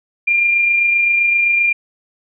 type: tone with amplitude modulation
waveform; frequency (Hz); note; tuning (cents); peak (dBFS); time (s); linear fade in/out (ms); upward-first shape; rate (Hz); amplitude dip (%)
sine; 2395; D7; +33; -10; 0.27-1.73; 10; sine; 27.7; 30
effects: none